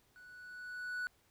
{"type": "tone with level ramp", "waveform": "triangle", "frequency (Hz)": 1478, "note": "F#6", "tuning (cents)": -2, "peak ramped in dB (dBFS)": [-53, -33], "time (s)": [0.16, 1.07], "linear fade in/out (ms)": 0, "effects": ["pink hiss -71 dBFS RMS until 1.3 s"]}